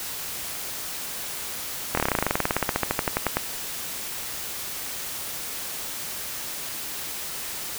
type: slowing click train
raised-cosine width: 0.5 ms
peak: -6 dBFS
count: 27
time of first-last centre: 1.95-3.37 s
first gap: 24 ms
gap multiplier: 1.06
effects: white hiss -33 dBFS RMS until 7.78 s